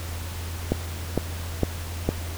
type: click train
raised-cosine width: 2 ms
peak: -7 dBFS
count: 4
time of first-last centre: 0.72-2.09 s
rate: 2.19 Hz
effects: added 84 Hz sine -31 dBFS peak until 2.37 s + pink hiss -38 dBFS RMS until 2.37 s